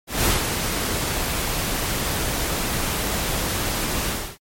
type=noise with ADSR envelope; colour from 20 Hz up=pink; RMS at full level=-18 dBFS; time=0.07-4.38 s; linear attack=190 ms; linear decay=160 ms; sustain=-6 dB; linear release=300 ms; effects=MP3 64 kbps